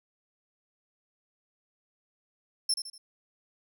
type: tone with echo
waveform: 30% pulse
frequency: 5350 Hz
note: E8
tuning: 25 cents sharp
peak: -20 dBFS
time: 2.69-2.74 s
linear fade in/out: 5 ms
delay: 80 ms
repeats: 3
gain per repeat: -8 dB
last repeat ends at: 2.98 s
effects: none